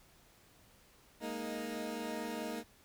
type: chord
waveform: 20% pulse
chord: Ab suspended second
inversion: none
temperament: equal with one note detuned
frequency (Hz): 208.5 / 233.1 / 311.1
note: Ab3 / Bb3 / Eb4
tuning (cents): +7 / 0 / 0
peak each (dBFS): -40 / -36 / -38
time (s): 1.2-2.64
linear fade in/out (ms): 50
effects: pink hiss -64 dBFS RMS until 2.84 s